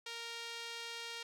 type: tone with band-pass filter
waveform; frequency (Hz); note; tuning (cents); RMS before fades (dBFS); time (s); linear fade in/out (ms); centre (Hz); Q
sawtooth; 464.9; A#4; -5; -45; 0.06-1.23; 5; 3700; 1.2
effects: none